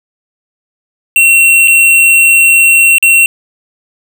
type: tone with dropouts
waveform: square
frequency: 2726 Hz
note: F7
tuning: 43 cents flat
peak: -4 dBFS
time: 1.16-3.26 s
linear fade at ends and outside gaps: 1 ms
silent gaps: 1.675-1.68 / 2.983-3.026 s
effects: none